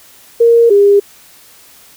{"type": "tone pair in turn", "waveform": "sine", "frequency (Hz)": [466.2, 403.7], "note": ["A#4", "G#4"], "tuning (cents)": [0, -49], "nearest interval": "major second", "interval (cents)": 249, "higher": "first", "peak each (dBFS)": -4, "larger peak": "neither", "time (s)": [[0.4, 0.7], [0.7, 1]], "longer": "neither", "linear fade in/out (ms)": 10, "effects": ["white hiss -42 dBFS RMS until 1.96 s"]}